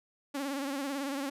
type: tone with vibrato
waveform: sawtooth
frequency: 277.2 Hz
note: C#4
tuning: in tune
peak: -29 dBFS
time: 0.34-1.3 s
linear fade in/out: 10 ms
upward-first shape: sine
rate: 18 Hz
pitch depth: 72 cents each way
effects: resampled to 32000 Hz